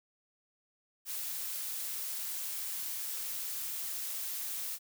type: noise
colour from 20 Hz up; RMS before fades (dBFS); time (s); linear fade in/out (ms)
blue; -38; 1.05-4.79; 50
effects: none